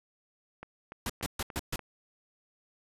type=click train; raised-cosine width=0.5 ms; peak=-27 dBFS; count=5; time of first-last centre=0.63-1.793 s; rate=3.44 Hz
type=noise bursts; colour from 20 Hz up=pink; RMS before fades=-33 dBFS; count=5; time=1.06-1.76 s; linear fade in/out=2 ms; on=36 ms; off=130 ms
effects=resampled to 32000 Hz